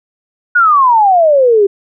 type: exponential sweep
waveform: sine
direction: down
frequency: 1480 to 387.3 Hz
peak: -5 dBFS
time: 0.55-1.67 s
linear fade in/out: 10 ms
effects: none